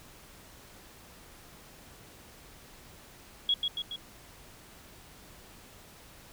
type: tone with echo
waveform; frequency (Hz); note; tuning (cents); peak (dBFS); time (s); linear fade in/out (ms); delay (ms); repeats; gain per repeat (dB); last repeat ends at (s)
sine; 3331; G#7; +4; -23; 3.49-3.54; 2; 140; 3; -4; 3.96
effects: pink hiss -53 dBFS RMS until 6.32 s